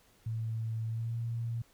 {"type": "tone with pitch glide", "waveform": "sine", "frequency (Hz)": [112.3, 116.26], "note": ["A2", "A#2"], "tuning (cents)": [36, -4], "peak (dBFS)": -32, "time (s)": [0.26, 1.62], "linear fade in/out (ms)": 5, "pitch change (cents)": 60, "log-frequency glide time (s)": [0.87, 1.16], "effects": ["pink hiss -65 dBFS RMS until 1.73 s"]}